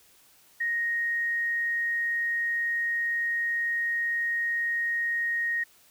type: tone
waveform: sine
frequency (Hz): 1869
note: A#6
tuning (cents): +4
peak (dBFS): -25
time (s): 0.6-5.64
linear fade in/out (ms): 10
effects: white hiss -59 dBFS RMS until 5.9 s